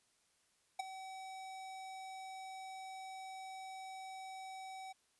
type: tone with ADSR envelope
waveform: square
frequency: 762 Hz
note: G5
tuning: 49 cents flat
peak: -34 dBFS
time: 0.79-4.93 s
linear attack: 8 ms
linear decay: 14 ms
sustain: -13 dB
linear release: 15 ms
effects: white hiss -75 dBFS RMS until 5.19 s + resampled to 24000 Hz